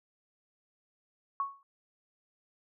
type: tone with exponential decay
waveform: sine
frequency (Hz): 1107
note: C#6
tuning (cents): -3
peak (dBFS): -26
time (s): 1.4-1.63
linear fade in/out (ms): 1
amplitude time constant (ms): 49
effects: none